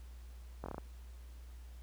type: slowing click train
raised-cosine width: 1 ms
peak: -27 dBFS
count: 6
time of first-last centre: 0.64-0.782 s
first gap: 21 ms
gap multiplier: 1.15
effects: added 60 Hz sine -48 dBFS peak until 1.82 s + pink hiss -65 dBFS RMS until 1.82 s

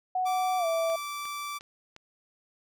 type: tone with pitch glide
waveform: sine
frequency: 740 to 659.3 Hz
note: F#5 to E5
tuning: 0 to 0 cents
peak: -25 dBFS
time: 0.15-0.96 s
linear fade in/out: 5 ms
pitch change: -200 cents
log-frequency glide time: 0.58-0.66 s
type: tone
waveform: sawtooth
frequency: 1165 Hz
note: D6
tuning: 14 cents flat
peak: -30 dBFS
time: 0.25-1.59 s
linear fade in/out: 20 ms
type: click train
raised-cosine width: 0.2 ms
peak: -29 dBFS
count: 4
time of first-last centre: 0.9-1.964 s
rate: 2.82 Hz
effects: none

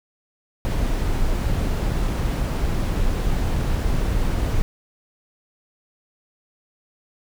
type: noise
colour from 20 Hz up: brown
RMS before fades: -21 dBFS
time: 0.65-4.62 s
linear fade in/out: 0 ms
effects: none

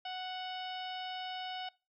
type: harmonic tone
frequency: 740 Hz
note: F#5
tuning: in tune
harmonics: 1 / 2 / 3 / 4 / 5 / 6 / 7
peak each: -40 / -49 / -51 / -44 / -50 / -57 / -54 dBFS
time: 0.05-1.69 s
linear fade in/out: 5 ms
effects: noise-tail reverb RT60 0.3 s tail -23 dB re dry

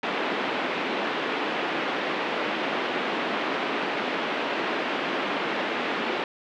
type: band-pass noise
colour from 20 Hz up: pink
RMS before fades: -28 dBFS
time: 0.03-6.24 s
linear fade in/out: 2 ms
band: 250 to 3200 Hz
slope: 24 dB/octave
effects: none

